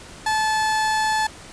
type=tone; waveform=30% pulse; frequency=868 Hz; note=A5; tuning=24 cents flat; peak=-16 dBFS; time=0.26-1.27 s; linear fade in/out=5 ms; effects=pink hiss -41 dBFS RMS until 1.52 s + resampled to 22050 Hz